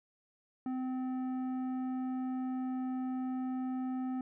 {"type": "tone with tanh clipping", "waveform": "sine", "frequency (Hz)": 257.1, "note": "C4", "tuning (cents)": -30, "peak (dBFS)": -35, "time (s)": [0.66, 4.21], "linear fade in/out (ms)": 2, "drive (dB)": 10, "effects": []}